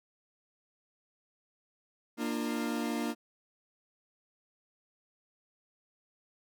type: chord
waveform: 40% pulse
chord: Bb major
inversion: none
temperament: equal with one note detuned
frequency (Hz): 233.1 / 298.5 / 349.2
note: Bb3 / D4 / F4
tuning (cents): 0 / +28 / 0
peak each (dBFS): -33 / -35 / -39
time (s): 2.17-3.15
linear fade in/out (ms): 50
effects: none